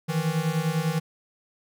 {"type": "beating tone pair", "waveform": "square", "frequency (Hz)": [155.56, 165.56], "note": ["D#3", "E3"], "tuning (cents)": [0, 8], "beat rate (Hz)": 10, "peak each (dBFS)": -27, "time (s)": [0.08, 1], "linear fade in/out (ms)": 20, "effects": []}